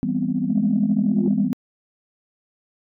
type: chord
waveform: sine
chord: C major seventh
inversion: first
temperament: equal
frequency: 164.81 / 196 / 246.9 / 261.6 Hz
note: E3 / G3 / B3 / C4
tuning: 0 / 0 / 0 / 0 cents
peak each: -28 / -25 / -23 / -26 dBFS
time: 0.03-1.53 s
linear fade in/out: 0 ms
type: tone with pitch glide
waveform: sine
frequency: 208 to 204.1 Hz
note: G#3 to G#3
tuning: +3 to -30 cents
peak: -18 dBFS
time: 0.48-1.47 s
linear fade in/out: 50 ms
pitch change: -33 cents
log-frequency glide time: 0.95-1.33 s
type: tone with exponential growth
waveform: sine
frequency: 350 Hz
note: F4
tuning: 4 cents sharp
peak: -20 dBFS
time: 0.95-1.28 s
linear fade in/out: 2 ms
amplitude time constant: 71 ms
effects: tanh soft clip ceiling -9 dBFS